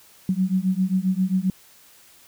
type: beating tone pair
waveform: sine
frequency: 183.5 / 191 Hz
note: F#3 / G3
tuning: -14 / -45 cents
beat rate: 7.5 Hz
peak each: -22 dBFS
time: 0.29-1.5 s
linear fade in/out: 2 ms
effects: white hiss -52 dBFS RMS until 2.27 s